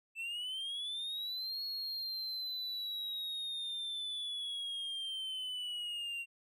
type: linear two-way sweep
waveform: triangle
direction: up then down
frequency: 2637 to 4329 to 2749 Hz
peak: -36 dBFS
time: 0.15-6.26 s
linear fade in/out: 50 ms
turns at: 1.63 s
effects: none